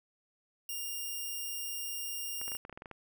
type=tone; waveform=5% pulse; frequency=2805 Hz; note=F7; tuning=7 cents sharp; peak=-27 dBFS; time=0.69-2.57 s; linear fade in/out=2 ms
type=clicks; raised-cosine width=0.5 ms; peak=-30 dBFS; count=11; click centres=2.415 / 2.48 / 2.519 / 2.551 / 2.651 / 2.696 / 2.727 / 2.775 / 2.821 / 2.858 / 2.913 s
effects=none